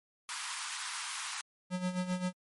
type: high-pass noise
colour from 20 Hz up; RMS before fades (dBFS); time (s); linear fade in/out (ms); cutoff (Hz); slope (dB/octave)
pink; -39; 0.29-1.41; 0; 920; 48
type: tone with tremolo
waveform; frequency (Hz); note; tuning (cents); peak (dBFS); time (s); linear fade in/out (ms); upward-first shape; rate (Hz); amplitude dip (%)
square; 182; F#3; -28; -30; 1.7-2.33; 50; sine; 7.6; 70
effects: MP3 48 kbps